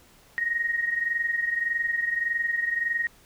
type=tone pair together; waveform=sine; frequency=1869.3 / 1891 Hz; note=A#6 / A#6; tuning=+4 / +24 cents; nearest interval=unison; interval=20 cents; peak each=-25 / -30 dBFS; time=0.38-3.07 s; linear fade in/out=0 ms; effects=pink hiss -56 dBFS RMS until 3.25 s